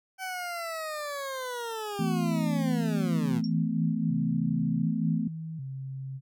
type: linear sweep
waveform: 20% pulse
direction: down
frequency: 764 to 109.4 Hz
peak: -28 dBFS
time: 0.18-3.42 s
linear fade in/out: 50 ms
type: chord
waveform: sine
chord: E suspended fourth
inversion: none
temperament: equal with one note detuned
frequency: 164.81 / 220 / 253.3 Hz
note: E3 / A3 / B3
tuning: 0 / 0 / +44 cents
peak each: -28 / -29 / -32 dBFS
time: 1.99-5.28 s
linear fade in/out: 5 ms
type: tone with vibrato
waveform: sine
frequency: 146.83 Hz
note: D3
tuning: in tune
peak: -34 dBFS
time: 3.35-6.21 s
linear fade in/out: 50 ms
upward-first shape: square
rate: 0.67 Hz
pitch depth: 160 cents each way
type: tone with exponential decay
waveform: sine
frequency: 5510 Hz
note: F8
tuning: 24 cents flat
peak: -34 dBFS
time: 3.44-3.53 s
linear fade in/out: 1 ms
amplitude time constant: 18 ms
effects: none